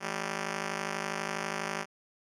5% pulse ring-modulated tone, 195.7 Hz, G3, 3 cents flat, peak -18 dBFS, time 0-1.86 s, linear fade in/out 50 ms, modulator 26.1 Hz, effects low-pass 8000 Hz 12 dB/octave

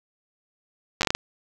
slowing click train, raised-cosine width 0.2 ms, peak -4 dBFS, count 7, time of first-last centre 1.01-1.15 s, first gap 9 ms, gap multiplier 1.38, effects none

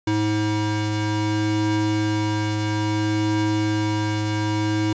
square tone pair together, 106.5 / 318.9 Hz, G#2 / D#4, +44 / +43 cents, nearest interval octave + perfect fifth, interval 1899 cents, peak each -24 / -23 dBFS, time 0.07-4.93 s, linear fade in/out 5 ms, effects resampled to 16000 Hz

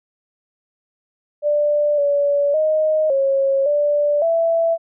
sine tone with pitch steps, 590 / 572 / 622 / 545 / 586 / 664 Hz, D5 / D5 / D#5 / C#5 / D5 / E5, +8 / -46 / -1 / -29 / -4 / +12 cents, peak -14 dBFS, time 1.42-4.78 s, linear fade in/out 50 ms, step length 560 ms, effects none

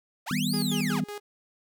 sawtooth linear two-way sweep, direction up then down, 554.4 to 5040 to 554.4 Hz, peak -28 dBFS, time 0.26-1.01 s, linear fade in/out 20 ms, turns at 0.55 s
sine chord, Eb augmented, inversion none, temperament equal with one note detuned, 158.47 / 196 / 246.9 Hz, Eb3 / G3 / B3, +32 / 0 / 0 cents, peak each -31 / -29 / -29 dBFS, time 0.31-1.04 s, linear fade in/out 2 ms
sawtooth tone with tremolo, 413 Hz, G#4, 10 cents flat, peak -31 dBFS, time 0.53-1.2 s, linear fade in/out 10 ms, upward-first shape square, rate 5.4 Hz, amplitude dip 80%
effects none

